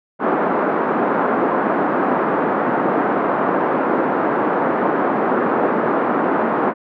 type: band-pass noise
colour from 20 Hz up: pink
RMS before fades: -18 dBFS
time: 0.19-6.74 s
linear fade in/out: 50 ms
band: 230 to 1400 Hz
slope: 24 dB/octave
effects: none